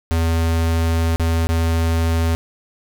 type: tone with dropouts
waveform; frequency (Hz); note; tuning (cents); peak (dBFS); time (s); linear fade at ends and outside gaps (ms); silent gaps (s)
square; 82.41; E2; 0; -16; 0.11-2.35; 0; 1.16-1.197 / 1.47-1.49
effects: none